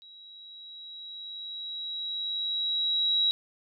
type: tone with level ramp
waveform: sine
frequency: 3867 Hz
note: B7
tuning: 37 cents flat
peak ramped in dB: -48 to -21 dBFS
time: 0.02-3.31 s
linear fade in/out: 0 ms
effects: none